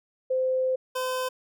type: tone pair in turn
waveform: sine / 25% pulse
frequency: 517 / 511.7 Hz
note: C5 / C5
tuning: -21 / -39 cents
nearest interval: unison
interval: 18 cents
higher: first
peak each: -22 / -23 dBFS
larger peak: first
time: 0.3-0.76 / 0.95-1.29 s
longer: first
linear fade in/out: 10 ms
effects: none